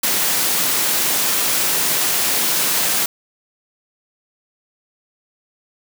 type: high-pass noise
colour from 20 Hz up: white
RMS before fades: -18 dBFS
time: 0.03-3.06 s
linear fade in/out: 5 ms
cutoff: 130 Hz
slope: 24 dB/octave
effects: none